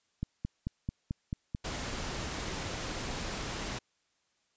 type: click train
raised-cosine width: 5 ms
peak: -21 dBFS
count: 7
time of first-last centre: 0.23-1.549 s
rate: 4.55 Hz
type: noise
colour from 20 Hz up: pink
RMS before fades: -37 dBFS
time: 1.64-3.79 s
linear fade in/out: 10 ms
effects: white hiss -75 dBFS RMS until 4.56 s + resampled to 16000 Hz